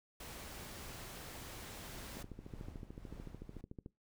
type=noise; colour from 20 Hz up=pink; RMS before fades=-49 dBFS; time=0.2-2.23 s; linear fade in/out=5 ms
type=noise with tremolo; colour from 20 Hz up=brown; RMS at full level=-50 dBFS; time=1.93-3.61 s; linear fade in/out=2 ms; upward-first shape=sine; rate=1.8 Hz; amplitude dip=60%
type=click train; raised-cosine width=3 ms; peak=-34 dBFS; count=24; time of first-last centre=2.17-3.861 s; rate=13.6 Hz
effects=noise-tail reverb RT60 0.2 s tail -22 dB re dry